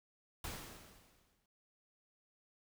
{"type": "noise with exponential decay", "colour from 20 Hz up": "pink", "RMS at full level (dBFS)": -42, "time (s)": [0.44, 1.46], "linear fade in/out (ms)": 2, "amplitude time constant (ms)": 220, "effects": []}